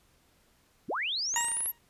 sine linear sweep, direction up, 99.4 to 11890 Hz, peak -29 dBFS, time 0.88-1.72 s, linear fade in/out 20 ms
clicks, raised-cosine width 0.3 ms, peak -28 dBFS, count 9, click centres 1.341 / 1.376 / 1.409 / 1.445 / 1.484 / 1.517 / 1.569 / 1.606 / 1.659 s
20% pulse tone with exponential decay, 940 Hz, A#5, 14 cents sharp, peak -21 dBFS, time 1.36-1.78 s, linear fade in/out 1 ms, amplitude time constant 91 ms
effects pink hiss -66 dBFS RMS until 1.89 s + resampled to 32000 Hz

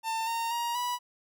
45% pulse tone with pitch steps, 897 / 920 / 944 / 980 Hz, A5 / A#5 / A#5 / B5, +33 / -23 / +22 / -14 cents, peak -29 dBFS, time 0.03-0.99 s, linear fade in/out 50 ms, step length 240 ms, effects none

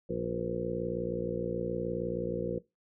harmonic tone with a mistuned harmonic, 59.1 Hz, A#1, 24 cents sharp, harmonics 1 / 2 / 3 / 4 / 5 / 6 / 7 / 8 / 9, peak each -47 / -43 / -37 / -42 / -46 / -37 / -43 / -36 / -39 dBFS, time 0.09-2.59 s, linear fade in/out 10 ms, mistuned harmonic 9, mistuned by -41 cents, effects noise-tail reverb RT60 0.2 s tail -19 dB re dry

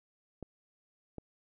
clicks, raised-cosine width 2 ms, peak -28 dBFS, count 2, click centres 0.427 / 1.183 s, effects none

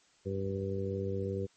harmonic tone, 97.2 Hz, G2, 14 cents flat, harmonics 1 / 2 / 3 / 4 / 5, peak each -36 / -39 / -45 / -37 / -38 dBFS, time 0.25-1.47 s, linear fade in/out 20 ms, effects white hiss -66 dBFS RMS until 1.56 s + MP3 32 kbps

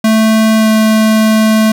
square tone with pitch glide, 220 to 218.4 Hz, A3 to A3, 0 to -13 cents, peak -7 dBFS, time 0.04-1.72 s, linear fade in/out 5 ms, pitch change -13 cents, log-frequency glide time 0.57-0.69 s, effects 8-bit

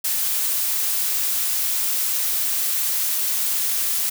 blue noise, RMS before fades -22 dBFS, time 0.04-4.1 s, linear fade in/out 10 ms, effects none

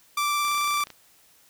sawtooth tone with vibrato, 1172 Hz, D6, 4 cents flat, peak -19 dBFS, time 0.17-0.84 s, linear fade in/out 5 ms, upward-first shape triangle, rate 18 Hz, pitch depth 14 cents each way
click train, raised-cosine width 0.2 ms, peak -24 dBFS, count 15, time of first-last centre 0.45-0.903 s, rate 30.9 Hz
effects white hiss -58 dBFS RMS until 1.49 s

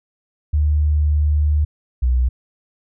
sine tone pair in turn, 74.9 / 62.41 Hz, D2 / B1, +35 / +19 cents, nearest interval minor third, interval 316 cents, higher first, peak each -13 dBFS, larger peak neither, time 0.53-1.65 / 2.02-2.29 s, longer first, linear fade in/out 10 ms, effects none

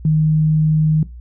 sine tone, 155.56 Hz, D#3, in tune, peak -11 dBFS, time 0.05-1.03 s, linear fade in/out 2 ms, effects noise-tail reverb RT60 0.2 s tail -18 dB re dry + added 60 Hz sine -32 dBFS peak until 1.2 s

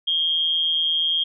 sine tone with amplitude modulation, 3236 Hz, G#7, 46 cents flat, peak -16 dBFS, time 0.07-1.24 s, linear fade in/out 10 ms, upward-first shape sine, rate 161 Hz, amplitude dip 55%, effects none

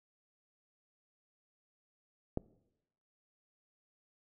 click, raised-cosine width 2 ms, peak -19 dBFS, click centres 2.374 s, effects noise-tail reverb RT60 0.9 s tail -22 dB re dry

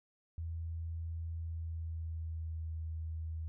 sine tone with pitch glide, 82.41 to 80.39 Hz, E2 to E2, 0 to -43 cents, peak -37 dBFS, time 0.38-3.48 s, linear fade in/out 0 ms, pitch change -43 cents, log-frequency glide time 1.34-2.74 s, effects none

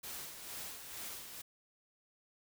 white noise with tremolo, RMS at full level -44 dBFS, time 0.03-1.42 s, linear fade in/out 10 ms, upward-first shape sine, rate 2.2 Hz, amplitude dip 50%, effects none

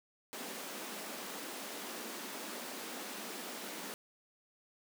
pink high-pass noise, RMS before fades -44 dBFS, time 0.33-3.94 s, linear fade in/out 0 ms, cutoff 200 Hz, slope 48 dB/octave, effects none

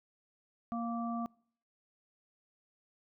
harmonic tone, 233.1 Hz, A#3, in tune, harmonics 1 / 3 / 5, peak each -35 / -40 / -42 dBFS, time 0.72-1.26 s, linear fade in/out 0 ms, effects noise-tail reverb RT60 0.6 s tail -26 dB re dry

